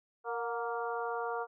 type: harmonic tone with a mistuned harmonic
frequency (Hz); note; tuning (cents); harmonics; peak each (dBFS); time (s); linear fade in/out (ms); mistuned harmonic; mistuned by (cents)
233.1; A#3; 0; 2 / 3 / 4 / 5 / 6; -37 / -39 / -40 / -41 / -42; 0.24-1.47; 50; 3; +48
effects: none